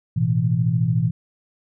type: chord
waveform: sine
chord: A suspended second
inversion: none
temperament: equal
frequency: 110 / 123.47 / 164.81 Hz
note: A2 / B2 / E3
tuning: 0 / 0 / 0 cents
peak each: -23 / -20 / -21 dBFS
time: 0.16-1.11 s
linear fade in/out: 10 ms
effects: none